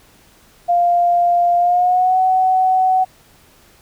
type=tone with pitch glide; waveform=sine; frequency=698.5 to 748.6 Hz; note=F5 to F#5; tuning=0 to +20 cents; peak=-11 dBFS; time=0.68-3.05 s; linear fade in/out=20 ms; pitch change=+120 cents; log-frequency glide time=1.57-2.19 s; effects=pink hiss -50 dBFS RMS until 3.81 s